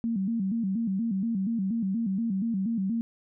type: tone with vibrato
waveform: sine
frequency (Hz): 210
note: G#3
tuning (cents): +19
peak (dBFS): -25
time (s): 0.04-3.01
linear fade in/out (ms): 0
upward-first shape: square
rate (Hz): 4.2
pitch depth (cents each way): 160
effects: none